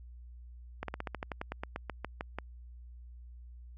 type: slowing click train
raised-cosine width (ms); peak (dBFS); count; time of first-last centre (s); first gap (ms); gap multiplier
0.5; -21; 16; 0.83-2.386; 53; 1.09
effects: added 60 Hz sine -47 dBFS peak until 3.77 s